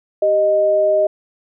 sine tone pair together, 390.9 / 620 Hz, G4 / D#5, -5 / -6 cents, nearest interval minor sixth, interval 799 cents, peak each -21 / -12 dBFS, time 0.22-1.07 s, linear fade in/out 5 ms, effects none

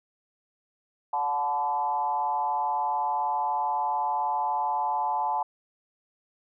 sine tone with frequency modulation, 868 Hz, A5, 24 cents flat, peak -24 dBFS, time 1.13-5.43 s, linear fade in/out 5 ms, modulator 143 Hz, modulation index 0.99, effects none

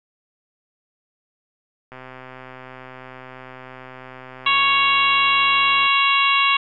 click train, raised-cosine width 0.5 ms, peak -23 dBFS, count 510, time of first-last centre 1.92-5.866 s, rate 129 Hz
harmonic tone, 554.4 Hz, C#5, in tune, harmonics 2 / 3 / 4 / 5 / 6 / 7, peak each -18 / -30 / -22 / -19 / -24 / -28 dBFS, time 4.46-6.57 s, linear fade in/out 5 ms
effects none

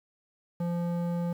square tone with low-pass filter, 172.6 Hz, F3, 20 cents flat, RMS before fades -30 dBFS, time 0.6-1.33 s, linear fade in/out 5 ms, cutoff 780 Hz, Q 0.85, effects 9-bit

